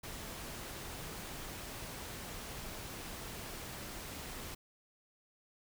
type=noise; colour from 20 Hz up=pink; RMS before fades=-45 dBFS; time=0.03-4.55 s; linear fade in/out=10 ms; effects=none